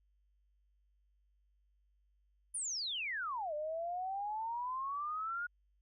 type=exponential two-way sweep; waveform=sine; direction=down then up; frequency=10010 to 591 to 1450 Hz; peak=-36 dBFS; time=2.54-5.47 s; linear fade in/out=10 ms; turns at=3.54 s; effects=added 50 Hz sine -70 dBFS peak until 5.81 s